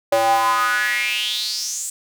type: tone with high-pass filter sweep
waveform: square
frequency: 113 Hz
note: A2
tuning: 47 cents sharp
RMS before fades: -20 dBFS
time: 0.12-1.9 s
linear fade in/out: 5 ms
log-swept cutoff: 590 to 8100 Hz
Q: 6.4
effects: none